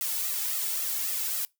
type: noise with flanger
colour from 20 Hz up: blue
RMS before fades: -30 dBFS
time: 0.01-1.45 s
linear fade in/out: 0 ms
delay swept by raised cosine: 1.5 to 2.33 ms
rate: 3.7 Hz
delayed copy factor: +0.9
effects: noise-tail reverb RT60 0.2 s tail -24 dB re dry